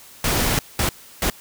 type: noise bursts at uneven times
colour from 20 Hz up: pink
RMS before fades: -20 dBFS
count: 3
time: 0.24-0.59 / 0.79-0.89 / 1.22-1.3 s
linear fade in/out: 2 ms
effects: white hiss -45 dBFS RMS until 1.4 s